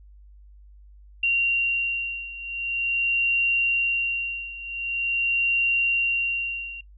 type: beating tone pair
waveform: sine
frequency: 2761 / 2761.45 Hz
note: F7 / F7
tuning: -20 / -20 cents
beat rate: 0.45 Hz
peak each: -23 / -26 dBFS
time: 1.23-6.81 s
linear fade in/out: 5 ms
effects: noise-tail reverb RT60 0.1 s tail -21 dB re dry + added 50 Hz sine -46 dBFS peak until 6.97 s